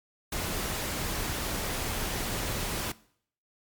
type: noise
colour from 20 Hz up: pink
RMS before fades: -32 dBFS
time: 0.32-2.92 s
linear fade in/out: 5 ms
effects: noise-tail reverb RT60 0.6 s tail -20 dB re dry + MP3 96 kbps